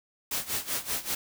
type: noise with tremolo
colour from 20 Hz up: white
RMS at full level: -29 dBFS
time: 0.31-1.15 s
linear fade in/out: 5 ms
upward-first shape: sine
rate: 5.2 Hz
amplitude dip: 85%
effects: none